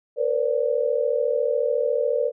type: tone cluster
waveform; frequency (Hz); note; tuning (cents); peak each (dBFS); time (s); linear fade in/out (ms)
sine; 466 / 506 / 580; A#4 / B4 / D5; -1 / +42 / -22; -24; 0.16-2.32; 50
effects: none